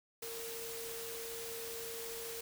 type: tone in noise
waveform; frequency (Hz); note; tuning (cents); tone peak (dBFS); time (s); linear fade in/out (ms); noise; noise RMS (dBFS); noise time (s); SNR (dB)
sine; 459.7; A#4; -24; -45; 0.22-2.41; 5; white; -45; 0.22-2.41; -3
effects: none